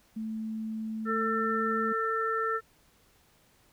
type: tone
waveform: sine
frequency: 220 Hz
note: A3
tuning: in tune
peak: -32 dBFS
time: 0.16-1.93 s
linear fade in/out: 10 ms
type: harmonic tone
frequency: 447 Hz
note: A4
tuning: 27 cents sharp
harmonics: 1 / 3 / 4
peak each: -32 / -29 / -35 dBFS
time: 1.05-2.61 s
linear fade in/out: 50 ms
effects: pink hiss -64 dBFS RMS until 3.72 s